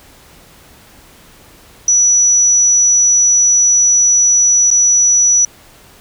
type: tone with dropouts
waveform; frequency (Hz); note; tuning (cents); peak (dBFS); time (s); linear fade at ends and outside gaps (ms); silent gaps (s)
sine; 5900; F#8; -6; -7; 1.88-5.45; 2; 4.704-4.712
effects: pink hiss -43 dBFS RMS until 6 s